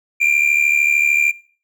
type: tone with amplitude modulation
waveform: triangle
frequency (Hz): 2383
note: D7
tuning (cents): +25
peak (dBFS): -7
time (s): 0.2-1.32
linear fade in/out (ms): 20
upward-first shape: sine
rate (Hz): 73.3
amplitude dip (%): 75
effects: noise-tail reverb RT60 0.4 s tail -19 dB re dry